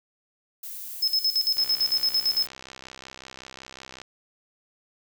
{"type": "noise", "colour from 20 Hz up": "violet", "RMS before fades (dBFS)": -37, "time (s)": [0.63, 2.47], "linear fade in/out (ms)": 5}
{"type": "tone with tremolo", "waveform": "sine", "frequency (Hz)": 5190, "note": "E8", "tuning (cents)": -28, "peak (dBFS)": -19, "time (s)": [1.02, 2.46], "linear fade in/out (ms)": 10, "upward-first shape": "square", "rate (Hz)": 8.9, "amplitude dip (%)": 80}
{"type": "click train", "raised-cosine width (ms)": 0.2, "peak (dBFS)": -23, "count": 161, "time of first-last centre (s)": [1.57, 4.016], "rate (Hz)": 65.4}
{"effects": []}